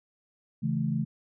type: chord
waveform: sine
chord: A major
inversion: first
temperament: equal with one note detuned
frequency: 138.59 / 164.81 / 217.7 Hz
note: C#3 / E3 / A3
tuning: 0 / 0 / -18 cents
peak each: -30 dBFS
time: 0.62-1.05 s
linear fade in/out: 20 ms
effects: none